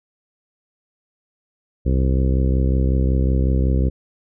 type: harmonic tone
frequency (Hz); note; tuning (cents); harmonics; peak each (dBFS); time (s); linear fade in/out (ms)
65.41; C2; 0; 1 / 2 / 3 / 4 / 5 / 6 / 7 / 8; -16 / -22 / -26 / -28 / -30 / -32 / -33 / -34; 1.85-3.9; 20
effects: none